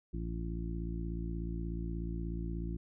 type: harmonic tone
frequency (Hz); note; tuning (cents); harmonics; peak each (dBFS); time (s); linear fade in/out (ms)
56.6; A1; +50; 1 / 2 / 3 / 4 / 5 / 6; -37 / -45 / -41 / -50 / -47 / -46; 0.13-2.77; 10
effects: none

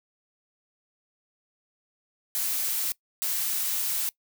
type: noise bursts at uneven times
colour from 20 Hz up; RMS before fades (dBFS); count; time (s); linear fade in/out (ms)
blue; -28; 2; 2.35-2.92 / 3.22-4.09; 0
effects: noise-tail reverb RT60 0.1 s tail -22 dB re dry

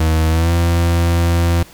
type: tone with pitch glide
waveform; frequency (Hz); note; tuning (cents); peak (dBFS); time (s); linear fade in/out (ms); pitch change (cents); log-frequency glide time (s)
40% pulse; 79.9 to 85.14; D#2 to F2; +47 to -44; -11; 0-1.63; 5; +109; 0.29-0.52
effects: pink hiss -42 dBFS RMS until 1.73 s

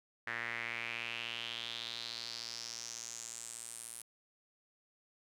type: tone with band-pass filter sweep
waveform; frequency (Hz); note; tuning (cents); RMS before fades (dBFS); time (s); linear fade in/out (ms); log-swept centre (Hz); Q
sawtooth; 116.54; A#2; 0; -43; 0.27-4.02; 5; 1800 to 10000; 4.6
effects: none

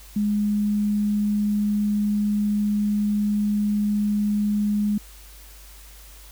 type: tone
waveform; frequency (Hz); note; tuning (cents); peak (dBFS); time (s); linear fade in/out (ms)
sine; 207.7; G#3; 0; -19; 0.16-4.98; 5
effects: added 50 Hz sine -44 dBFS peak until 6.31 s + white hiss -48 dBFS RMS until 6.31 s

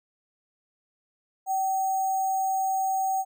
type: tone with sample-and-hold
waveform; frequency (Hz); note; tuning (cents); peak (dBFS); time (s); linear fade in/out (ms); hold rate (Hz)
sine; 765; G5; -42; -23; 1.46-3.25; 50; 7350
effects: none

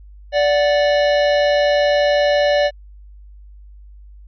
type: tone pair together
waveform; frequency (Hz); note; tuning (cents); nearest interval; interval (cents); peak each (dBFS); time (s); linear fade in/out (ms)
square; 584 / 735.8; D5 / F#5; -10 / -10; major third; 400; -14 / -23; 0.32-2.71; 50
effects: added 50 Hz sine -38 dBFS peak until 4.27 s + resampled to 11025 Hz

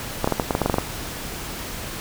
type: clicks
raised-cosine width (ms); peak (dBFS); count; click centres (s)
1; -5; 11; 0.244 / 0.275 / 0.323 / 0.398 / 0.508 / 0.551 / 0.617 / 0.66 / 0.698 / 0.742 / 0.784
effects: pink hiss -32 dBFS RMS until 2 s

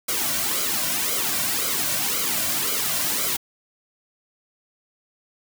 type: noise with flanger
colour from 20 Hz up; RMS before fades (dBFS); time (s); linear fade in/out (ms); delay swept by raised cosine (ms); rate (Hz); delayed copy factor
white; -24; 0.08-3.37; 10; 1.1 to 2.4; 1.9; -0.75
effects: none

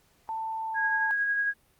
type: tone with pitch glide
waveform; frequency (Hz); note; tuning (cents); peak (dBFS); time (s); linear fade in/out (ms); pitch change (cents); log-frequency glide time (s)
sine; 889 to 881.3; A5 to A5; +18 to +3; -30; 0.29-1.11; 0; -15; 0.63-0.9
type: tone with tremolo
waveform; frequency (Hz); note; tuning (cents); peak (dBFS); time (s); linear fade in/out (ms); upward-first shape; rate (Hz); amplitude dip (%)
sine; 1646; G#6; -16; -23; 0.74-1.54; 50; sine; 11; 30
effects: pink hiss -65 dBFS RMS until 1.79 s + Opus 48 kbps

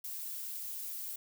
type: noise with flanger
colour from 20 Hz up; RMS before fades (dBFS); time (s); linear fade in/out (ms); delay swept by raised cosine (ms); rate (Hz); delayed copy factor
violet; -41; 0.04-1.16; 5; 1.7 to 4.3; 3.9; +0.5
effects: none

